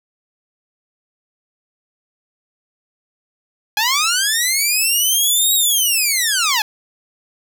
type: linear two-way sweep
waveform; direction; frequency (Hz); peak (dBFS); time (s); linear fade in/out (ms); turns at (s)
10% pulse; up then down; 816 to 3838 to 816; -6; 3.77-6.62; 2; 5.54
effects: none